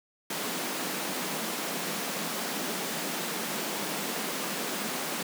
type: high-pass noise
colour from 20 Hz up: pink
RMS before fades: -33 dBFS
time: 0.3-5.23 s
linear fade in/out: 5 ms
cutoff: 170 Hz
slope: 48 dB/octave
effects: none